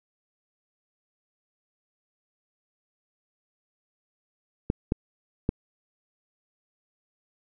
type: clicks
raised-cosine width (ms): 3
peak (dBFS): -10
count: 3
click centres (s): 4.701 / 4.921 / 5.491
effects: none